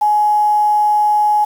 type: tone with quantisation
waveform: sine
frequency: 840 Hz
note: G#5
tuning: 19 cents sharp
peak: -10 dBFS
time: 0.01-1.45 s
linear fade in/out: 10 ms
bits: 6
effects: none